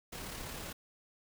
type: noise with amplitude modulation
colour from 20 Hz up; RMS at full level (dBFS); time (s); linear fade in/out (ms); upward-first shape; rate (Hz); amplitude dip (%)
pink; -42; 0.12-0.73; 10; sine; 35.3; 30
effects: none